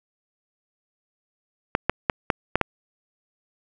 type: clicks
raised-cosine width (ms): 0.5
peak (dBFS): -3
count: 6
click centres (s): 1.751 / 1.896 / 2.098 / 2.302 / 2.556 / 2.613
effects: none